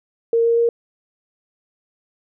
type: tone with pitch steps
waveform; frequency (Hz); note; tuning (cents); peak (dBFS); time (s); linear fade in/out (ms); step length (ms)
sine; 461.8 / 464.7 / 467.7; A#4 / A#4 / A#4; -16 / -5 / +6; -13; 0.33-0.69; 2; 120
effects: none